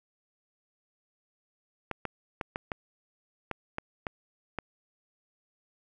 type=clicks; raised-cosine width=0.5 ms; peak=-17 dBFS; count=9; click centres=1.913 / 2.053 / 2.412 / 2.559 / 2.718 / 3.513 / 3.784 / 4.068 / 4.587 s; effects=none